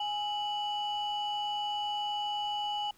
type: tone pair together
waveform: sine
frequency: 830 / 2958 Hz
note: G#5 / F#7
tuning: -1 / -1 cents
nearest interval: octave + minor seventh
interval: 2200 cents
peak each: -31 / -34 dBFS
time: 0-2.91 s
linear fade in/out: 5 ms
effects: tanh soft clip ceiling -26 dBFS + pink hiss -63 dBFS RMS until 2.97 s